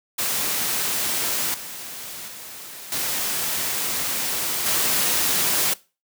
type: noise with level steps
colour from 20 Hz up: white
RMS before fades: -24 / -35 / -38 / -25 / -21 dBFS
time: 0.18-5.74 s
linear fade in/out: 10 ms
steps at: 1.54 / 2.28 / 2.92 / 4.66 s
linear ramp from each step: 2 ms
effects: noise-tail reverb RT60 0.3 s tail -20 dB re dry + high-pass 100 Hz 12 dB/octave